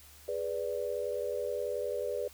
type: chord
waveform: sine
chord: G# diminished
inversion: none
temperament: equal with one note detuned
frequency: 415.3 / 493.9 / 585.3 Hz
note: G#4 / B4 / D5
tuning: 0 / 0 / -6 cents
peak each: -37 / -35 / -36 dBFS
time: 0.28-2.28 s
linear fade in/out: 5 ms
effects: added 74 Hz sine -58 dBFS peak until 2.33 s + white hiss -56 dBFS RMS until 2.33 s